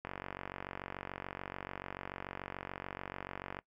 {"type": "click train", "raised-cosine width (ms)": 0.5, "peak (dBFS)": -25, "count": 167, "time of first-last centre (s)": [0.05, 3.589], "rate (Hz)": 46.9, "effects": ["noise-tail reverb RT60 0.1 s tail -21 dB re dry"]}